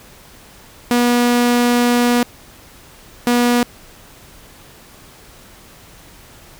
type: tone bursts at uneven times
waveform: sawtooth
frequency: 241.9 Hz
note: B3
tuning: 36 cents flat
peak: -8 dBFS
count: 2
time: 0.91-2.23 / 3.27-3.63 s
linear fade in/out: 0 ms
effects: pink hiss -43 dBFS RMS until 6.59 s